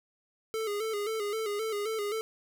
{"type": "tone with vibrato", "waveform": "square", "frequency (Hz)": 426.2, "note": "G#4", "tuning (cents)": 45, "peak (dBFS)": -31, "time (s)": [0.54, 2.21], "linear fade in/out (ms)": 0, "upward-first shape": "square", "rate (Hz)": 3.8, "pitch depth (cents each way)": 66, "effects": []}